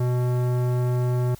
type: tone with tanh clipping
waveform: sine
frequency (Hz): 123.8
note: B2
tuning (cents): +5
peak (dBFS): -22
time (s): 0-1.35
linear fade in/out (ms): 5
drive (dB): 17
effects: added 50 Hz sine -54 dBFS peak until 1.39 s + white hiss -50 dBFS RMS until 1.39 s